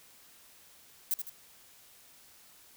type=noise with echo; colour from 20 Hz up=violet; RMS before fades=-29 dBFS; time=1.11-1.14 s; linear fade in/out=2 ms; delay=78 ms; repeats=2; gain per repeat=-7 dB; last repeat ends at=1.296 s; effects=white hiss -58 dBFS RMS until 2.76 s